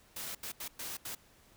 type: noise bursts at uneven times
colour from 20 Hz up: white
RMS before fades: -41 dBFS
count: 5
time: 0.16-0.35 / 0.43-0.52 / 0.6-0.68 / 0.79-0.97 / 1.05-1.15 s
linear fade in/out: 5 ms
effects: pink hiss -63 dBFS RMS until 1.56 s